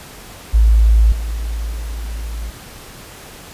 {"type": "tone with level steps", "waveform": "sine", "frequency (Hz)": 55, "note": "A1", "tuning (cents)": 0, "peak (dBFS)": [-7, -19, -22], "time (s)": [0.53, 2.51], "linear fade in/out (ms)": 20, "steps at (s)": [1.12, 1.71], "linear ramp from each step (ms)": 2, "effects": ["pink hiss -37 dBFS RMS until 3.53 s", "resampled to 32000 Hz"]}